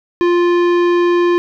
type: tone with tanh clipping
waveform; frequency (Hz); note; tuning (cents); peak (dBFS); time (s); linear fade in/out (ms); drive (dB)
sine; 349.2; F4; 0; -12; 0.21-1.38; 0; 16
effects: none